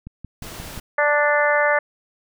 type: click train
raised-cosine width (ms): 5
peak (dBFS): -22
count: 5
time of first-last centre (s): 0.07-0.777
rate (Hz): 5.66
type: noise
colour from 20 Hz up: pink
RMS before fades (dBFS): -36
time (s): 0.42-0.8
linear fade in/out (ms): 5
type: harmonic tone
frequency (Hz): 293.7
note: D4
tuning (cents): 0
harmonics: 2 / 3 / 4 / 5 / 6 / 7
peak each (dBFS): -19 / -24 / -25 / -24 / -21 / -26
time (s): 0.98-1.79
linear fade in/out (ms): 5
effects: none